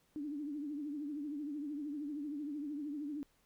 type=tone with vibrato; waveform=sine; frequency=293 Hz; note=D4; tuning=4 cents flat; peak=-38 dBFS; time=0.16-3.23 s; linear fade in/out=0 ms; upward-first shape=triangle; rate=13 Hz; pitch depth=110 cents each way; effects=pink hiss -73 dBFS RMS until 3.45 s